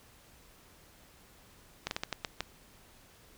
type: slowing click train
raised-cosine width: 0.2 ms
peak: -15 dBFS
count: 7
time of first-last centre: 1.87-2.406 s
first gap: 41 ms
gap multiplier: 1.31
effects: pink hiss -59 dBFS RMS until 3.37 s

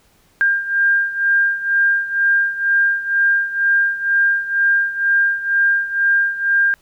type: beating tone pair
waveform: sine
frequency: 1600 / 1602.1 Hz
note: G6 / G6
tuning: +35 / +37 cents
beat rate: 2.1 Hz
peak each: -15 / -19 dBFS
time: 0.41-6.74 s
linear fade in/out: 0 ms
effects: pink hiss -56 dBFS RMS until 6.81 s

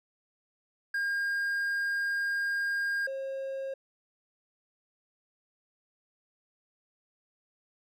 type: tone pair in turn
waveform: triangle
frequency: 1614 / 538.6 Hz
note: G#6 / C#5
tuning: -50 / -50 cents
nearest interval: octave + perfect fifth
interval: 1900 cents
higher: first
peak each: -26 / -31 dBFS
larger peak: first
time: 0.94-3.07 / 3.07-3.74 s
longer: first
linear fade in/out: 5 ms
effects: none

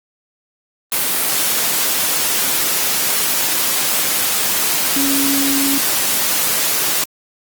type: tone in noise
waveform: sine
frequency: 277.2 Hz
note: C#4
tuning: in tune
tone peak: -17 dBFS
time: 4.96-5.78 s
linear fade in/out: 2 ms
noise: white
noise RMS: -17 dBFS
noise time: 0.92-7.04 s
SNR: -3 dB
effects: high-pass 150 Hz 12 dB/octave + Opus 24 kbps

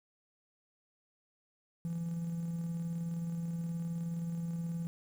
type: tone with tremolo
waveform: triangle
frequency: 168.1 Hz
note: E3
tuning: 34 cents sharp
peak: -30 dBFS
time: 1.85-4.87 s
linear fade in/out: 0 ms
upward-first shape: square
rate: 19 Hz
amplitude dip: 30%
effects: tanh soft clip ceiling -29 dBFS + 10-bit

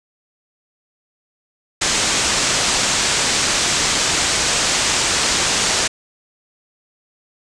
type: low-pass noise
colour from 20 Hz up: white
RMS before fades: -18 dBFS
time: 1.81-5.88 s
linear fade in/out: 10 ms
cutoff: 8200 Hz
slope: 48 dB/octave
effects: none

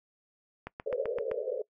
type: click train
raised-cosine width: 0.5 ms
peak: -23 dBFS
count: 6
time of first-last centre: 0.67-1.314 s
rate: 7.76 Hz
type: band-pass noise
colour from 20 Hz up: pink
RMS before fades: -33 dBFS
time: 0.86-1.62 s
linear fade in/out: 5 ms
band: 430 to 580 Hz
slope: 96 dB/octave
effects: noise-tail reverb RT60 0.1 s tail -22 dB re dry

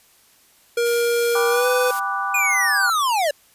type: tone with pitch glide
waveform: square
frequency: 472.3 to 500.1 Hz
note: A#4 to B4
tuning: +23 to +22 cents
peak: -18 dBFS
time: 0.77-1.91 s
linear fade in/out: 5 ms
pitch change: +99 cents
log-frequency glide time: 1.49-1.67 s
type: noise with tremolo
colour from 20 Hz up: blue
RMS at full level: -30 dBFS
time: 0.85-2 s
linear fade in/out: 10 ms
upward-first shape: triangle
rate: 2.9 Hz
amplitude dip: 25%
type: chord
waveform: sine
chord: G major seventh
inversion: none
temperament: equal with one note detuned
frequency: 788.1 / 987.8 / 1174.7 / 1480 Hz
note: G5 / B5 / D6 / F#6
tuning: +9 / 0 / 0 / 0 cents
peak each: -27 / -30 / -24 / -27 dBFS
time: 1.35-2.9 s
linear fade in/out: 2 ms
type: linear sweep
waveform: square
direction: down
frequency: 2489 to 555 Hz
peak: -18 dBFS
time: 2.34-3.31 s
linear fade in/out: 5 ms
effects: white hiss -55 dBFS RMS until 3.54 s + resampled to 32000 Hz

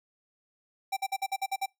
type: tone bursts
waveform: square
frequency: 780 Hz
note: G5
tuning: 9 cents flat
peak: -28 dBFS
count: 8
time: 0.92-1.661 s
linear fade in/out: 10 ms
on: 48 ms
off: 51 ms
effects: noise-tail reverb RT60 0.2 s tail -25 dB re dry

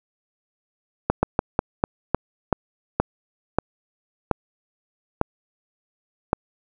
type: slowing click train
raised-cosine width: 1 ms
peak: -3 dBFS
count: 12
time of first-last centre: 1.1-6.331 s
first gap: 130 ms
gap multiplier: 1.24
effects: none

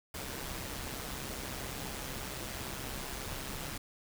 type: noise with amplitude modulation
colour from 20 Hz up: pink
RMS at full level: -38 dBFS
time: 0.14-3.78 s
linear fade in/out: 5 ms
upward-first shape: sine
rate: 133 Hz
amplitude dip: 55%
effects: none

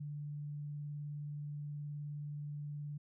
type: tone with vibrato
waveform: sine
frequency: 146.83 Hz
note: D3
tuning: in tune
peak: -40 dBFS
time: 0-2.98 s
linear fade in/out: 10 ms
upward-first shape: triangle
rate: 19 Hz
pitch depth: 21 cents each way
effects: none

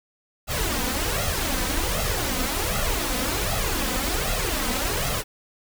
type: noise with flanger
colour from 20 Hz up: pink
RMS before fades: -25 dBFS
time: 0.47-5.24 s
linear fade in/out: 50 ms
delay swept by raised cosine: 1.5 to 4 ms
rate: 1.3 Hz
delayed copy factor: +0.7
effects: none

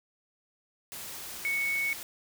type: tone in noise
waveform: sine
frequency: 2217 Hz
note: C#7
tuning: in tune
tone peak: -27 dBFS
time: 1.45-1.93 s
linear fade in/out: 0 ms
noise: white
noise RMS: -41 dBFS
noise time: 0.92-2.03 s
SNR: +11 dB
effects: none

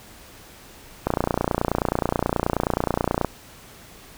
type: click train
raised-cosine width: 1 ms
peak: -6 dBFS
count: 65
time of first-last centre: 1.07-3.247 s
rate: 29.4 Hz
effects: pink hiss -46 dBFS RMS until 4.17 s

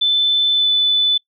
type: tone with pitch glide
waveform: sine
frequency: 3520 to 3496 Hz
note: A7 to A7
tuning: 0 to -12 cents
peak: -12 dBFS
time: 0.01-1.18 s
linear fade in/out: 10 ms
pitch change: -12 cents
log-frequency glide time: 0.53-0.69 s
effects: noise-tail reverb RT60 0.1 s tail -22 dB re dry

